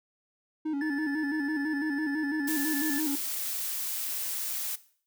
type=tone with vibrato; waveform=triangle; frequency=295.6 Hz; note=D4; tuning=11 cents sharp; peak=-26 dBFS; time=0.65-3.16 s; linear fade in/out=10 ms; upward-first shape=square; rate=6 Hz; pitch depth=91 cents each way
type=tone with tremolo; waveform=triangle; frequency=1745 Hz; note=A6; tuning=15 cents flat; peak=-31 dBFS; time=0.81-3 s; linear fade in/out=2 ms; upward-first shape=triangle; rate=19 Hz; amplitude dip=40%
type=noise; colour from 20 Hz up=blue; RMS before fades=-33 dBFS; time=2.47-4.76 s; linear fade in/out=10 ms
effects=noise-tail reverb RT60 0.5 s tail -17 dB re dry